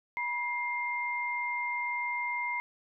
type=tone pair together; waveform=sine; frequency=967.2 / 2107 Hz; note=B5 / C7; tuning=-36 / +12 cents; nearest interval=octave + minor second; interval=1348 cents; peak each=-34 / -32 dBFS; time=0.17-2.6 s; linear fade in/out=0 ms; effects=none